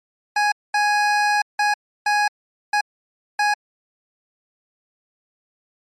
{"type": "tone bursts at uneven times", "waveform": "25% pulse", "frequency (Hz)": 830.6, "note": "G#5", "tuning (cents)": 0, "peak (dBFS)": -12, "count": 6, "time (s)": [[0.36, 0.52], [0.74, 1.42], [1.59, 1.74], [2.06, 2.28], [2.73, 2.81], [3.39, 3.54]], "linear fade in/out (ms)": 5, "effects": ["low-pass 6000 Hz 12 dB/octave", "MP3 64 kbps"]}